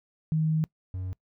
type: tone pair in turn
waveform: sine / triangle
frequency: 157.4 / 92.73 Hz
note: D#3 / F#2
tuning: +20 / +4 cents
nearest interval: major sixth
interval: 916 cents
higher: first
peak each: -22 / -29 dBFS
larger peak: first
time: 0.32-0.64 / 0.94-1.13 s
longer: first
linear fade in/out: 0 ms
effects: noise-tail reverb RT60 0.1 s tail -23 dB re dry